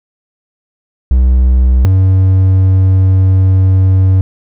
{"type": "tone pair in turn", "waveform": "triangle", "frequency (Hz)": [63.2, 94.49], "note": ["B1", "F#2"], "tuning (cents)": [41, 37], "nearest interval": "perfect fifth", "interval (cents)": 696, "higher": "second", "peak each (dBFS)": -3, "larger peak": "neither", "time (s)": [[1.11, 1.85], [1.85, 4.21]], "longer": "second", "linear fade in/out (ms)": 0, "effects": []}